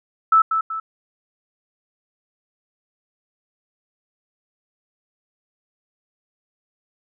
sine tone with echo, 1313 Hz, E6, 7 cents flat, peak -10 dBFS, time 0.32-0.42 s, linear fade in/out 5 ms, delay 190 ms, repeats 2, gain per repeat -7 dB, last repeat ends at 0.8 s, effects none

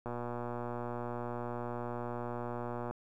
click train, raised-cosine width 1 ms, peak -25 dBFS, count 343, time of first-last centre 0.06-2.91 s, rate 120 Hz, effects 11-bit

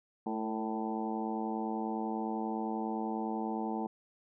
harmonic tone with a mistuned harmonic, 110 Hz, A2, in tune, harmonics 2 / 3 / 4 / 5 / 6 / 7 / 8 / 9, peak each -36 / -39 / -42 / -48 / -49 / -40 / -41 / -50 dBFS, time 0.26-3.87 s, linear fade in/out 5 ms, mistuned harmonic 4, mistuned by +27 cents, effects none

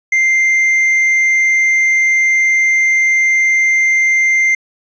triangle tone with tanh clipping, 2093 Hz, C7, in tune, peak -10 dBFS, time 0.12-4.55 s, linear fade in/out 5 ms, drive 8 dB, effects resampled to 16000 Hz

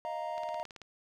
triangle chord, Eb suspended second, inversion none, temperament equal, 622.3 / 698.5 / 932.3 Hz, Eb5 / F5 / Bb5, 0 / 0 / 0 cents, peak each -37 dBFS, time 0.05-0.63 s, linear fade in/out 0 ms
click train, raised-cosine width 0.2 ms, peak -30 dBFS, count 9, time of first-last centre 0.38-0.817 s, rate 18.3 Hz
effects none

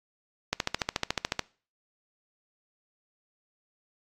click train, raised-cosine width 0.2 ms, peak -8 dBFS, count 13, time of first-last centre 0.53-1.393 s, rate 13.9 Hz, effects noise-tail reverb RT60 0.4 s tail -23 dB re dry + AAC 64 kbps

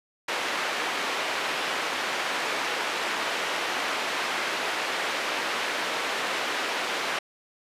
white band-pass noise, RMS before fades -29 dBFS, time 0.28-7.19 s, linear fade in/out 5 ms, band 360 to 2500 Hz, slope 12 dB/octave, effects resampled to 32000 Hz

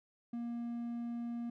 triangle tone, 236.1 Hz, A#3, 22 cents sharp, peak -35 dBFS, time 0.33-1.5 s, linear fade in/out 5 ms, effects none

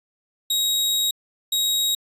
sawtooth tone pair in turn, 3798 / 3798 Hz, A#7 / A#7, +32 / +32 cents, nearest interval unison, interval 0 cents, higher neither, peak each -16 dBFS, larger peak neither, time 0.5-1.11 / 1.52-1.95 s, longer first, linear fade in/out 5 ms, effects resampled to 32000 Hz

